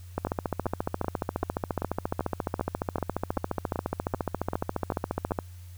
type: two click trains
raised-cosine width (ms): 1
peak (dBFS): -13 / -15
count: 76 / 14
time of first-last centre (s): 0.18-5.388 / 0.27-5.309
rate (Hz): 14.4 / 2.58
effects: added 89 Hz sine -42 dBFS peak until 5.77 s + white hiss -58 dBFS RMS until 5.77 s